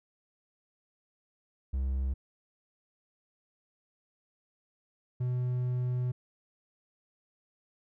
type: tone pair in turn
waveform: triangle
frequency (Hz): 66.1 / 124.78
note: C2 / B2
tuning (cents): +18 / +18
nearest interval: major seventh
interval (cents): 1100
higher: second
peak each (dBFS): -26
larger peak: neither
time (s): 1.73-2.14 / 5.2-6.12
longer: second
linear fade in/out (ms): 10
effects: none